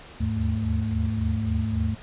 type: tone cluster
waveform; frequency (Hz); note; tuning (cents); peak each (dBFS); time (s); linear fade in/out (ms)
sine; 77.2 / 80.9 / 104.4 / 221.3; D#2 / E2 / G#2 / A3; -13 / -32 / +10 / +10; -29 / -30 / -26 / -28; 0.2-1.95; 10
effects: pink hiss -45 dBFS RMS until 2.02 s + resampled to 8000 Hz